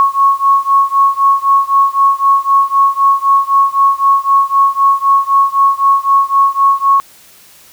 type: beating tone pair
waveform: sine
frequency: 1100 / 1103.9 Hz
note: C#6 / C#6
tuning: -14 / -8 cents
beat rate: 3.9 Hz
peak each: -10 / -11 dBFS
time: 0-7 s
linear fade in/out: 0 ms
effects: white hiss -42 dBFS RMS until 7.72 s